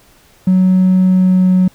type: tone with pitch glide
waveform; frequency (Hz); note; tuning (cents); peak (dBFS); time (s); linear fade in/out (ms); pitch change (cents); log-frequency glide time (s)
triangle; 185.6 to 184.42; F#3 to F#3; +6 to -5; -4; 0.47-1.68; 5; -11; 1.01-1.5
effects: tanh soft clip ceiling -3 dBFS + pink hiss -48 dBFS RMS until 1.74 s